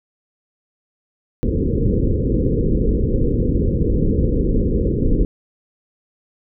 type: low-pass noise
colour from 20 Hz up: pink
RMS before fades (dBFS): -17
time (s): 1.43-5.25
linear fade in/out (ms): 0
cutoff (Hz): 510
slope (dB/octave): 96
effects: none